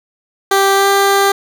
15% pulse tone with pitch glide, 392 to 396.1 Hz, G4 to G4, 0 to +18 cents, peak -3 dBFS, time 0.51-1.32 s, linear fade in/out 5 ms, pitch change +18 cents, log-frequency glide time 0.74-0.88 s, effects none

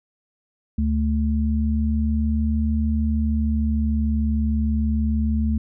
sine tone pair together, 73.42 / 220 Hz, D2 / A3, 0 / 0 cents, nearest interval octave + perfect fifth, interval 1900 cents, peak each -20 / -22 dBFS, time 0.78-5.58 s, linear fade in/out 5 ms, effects none

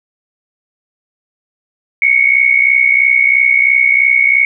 sine tone pair together, 2181 / 2244 Hz, C#7 / C#7, -29 / +21 cents, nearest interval unison, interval 50 cents, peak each -10 dBFS, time 2.02-4.45 s, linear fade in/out 2 ms, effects none

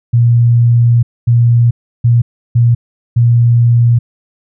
sine tone bursts at uneven times, 118.6 Hz, A#2, 30 cents sharp, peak -5 dBFS, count 5, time 0.13-1.03 / 1.27-1.71 / 2.04-2.22 / 2.55-2.75 / 3.16-3.99 s, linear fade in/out 10 ms, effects none

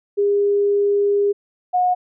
sine tone pair in turn, 405.5 / 725.4 Hz, G#4 / F#5, -41 / -34 cents, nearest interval minor seventh, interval 1007 cents, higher second, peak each -14 dBFS, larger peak neither, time 0.17-1.33 / 1.73-1.95 s, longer first, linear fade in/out 20 ms, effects none

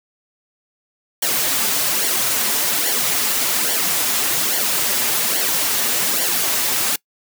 white noise with flanger, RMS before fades -19 dBFS, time 1.22-6.96 s, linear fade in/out 5 ms, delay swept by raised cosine 0.78 to 6.48 ms, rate 1.2 Hz, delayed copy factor -0.7, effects noise-tail reverb RT60 0.1 s tail -24 dB re dry + high-pass 150 Hz 12 dB/octave

